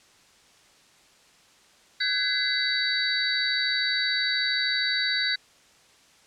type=tone cluster; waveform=sine; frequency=1525 / 1658 / 2027 / 3904 / 4566 Hz; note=G6 / G#6 / B6 / B7 / D8; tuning=-48 / -3 / +45 / -21 / -50 cents; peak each=-30 / -32 / -31 / -27 / -28 dBFS; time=2-5.36 s; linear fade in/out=10 ms; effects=white hiss -57 dBFS RMS until 6.26 s + low-pass 7000 Hz 12 dB/octave